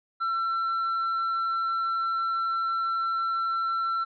triangle tone, 1347 Hz, E6, 37 cents sharp, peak -23 dBFS, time 0.2-4.05 s, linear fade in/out 20 ms, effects resampled to 11025 Hz

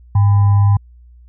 sine tone with frequency modulation, 101.5 Hz, G#2, 39 cents flat, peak -8 dBFS, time 0.15-0.77 s, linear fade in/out 5 ms, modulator 902 Hz, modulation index 0.2, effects added 60 Hz sine -40 dBFS peak until 1.28 s

